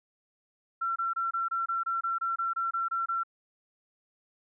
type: tone bursts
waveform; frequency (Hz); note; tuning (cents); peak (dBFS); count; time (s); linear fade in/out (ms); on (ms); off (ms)
sine; 1355; E6; +47; -27; 14; 0.81-3.235; 10; 150; 25
effects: none